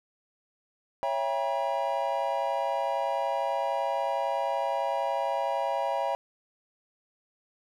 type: chord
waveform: triangle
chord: C# diminished seventh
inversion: none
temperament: just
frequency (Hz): 554.4 / 665.2 / 798.3 / 957.9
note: C#5 / E5 / G5 / Bb5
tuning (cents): 0 / +16 / +31 / +47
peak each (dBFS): -30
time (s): 1.03-6.15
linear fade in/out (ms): 0
effects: none